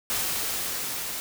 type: noise with level ramp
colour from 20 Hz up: white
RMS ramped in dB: -27 to -33 dBFS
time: 0.1-1.2 s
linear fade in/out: 0 ms
effects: none